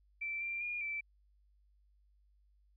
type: tone with pitch steps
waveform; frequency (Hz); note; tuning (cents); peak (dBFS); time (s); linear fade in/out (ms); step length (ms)
sine; 2335 / 2366 / 2425 / 2328; D7 / D7 / D#7 / D7; -11 / +12 / -45 / -16; -36; 0.21-1.01; 10; 200
effects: added 50 Hz sine -66 dBFS peak until 2.76 s